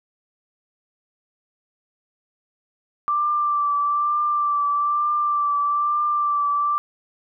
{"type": "tone with vibrato", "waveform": "sine", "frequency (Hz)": 1174.7, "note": "D6", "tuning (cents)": 0, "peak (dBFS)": -18, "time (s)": [3.08, 6.78], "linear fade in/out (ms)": 0, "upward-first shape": "triangle", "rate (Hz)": 1.1, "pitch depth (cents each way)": 28, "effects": []}